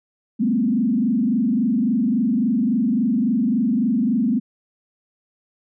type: tone with frequency modulation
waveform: sine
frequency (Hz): 233.1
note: A#3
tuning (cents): 0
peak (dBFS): -16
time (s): 0.39-4.4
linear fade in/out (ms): 20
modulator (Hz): 23.6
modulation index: 1.4
effects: none